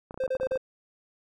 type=clicks; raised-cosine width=1 ms; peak=-25 dBFS; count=11; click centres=0.109 / 0.143 / 0.176 / 0.238 / 0.278 / 0.352 / 0.4 / 0.432 / 0.468 / 0.519 / 0.557 s
type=tone bursts; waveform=triangle; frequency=521 Hz; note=C5; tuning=7 cents flat; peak=-23 dBFS; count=4; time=0.2-0.576 s; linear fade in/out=5 ms; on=67 ms; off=36 ms
effects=none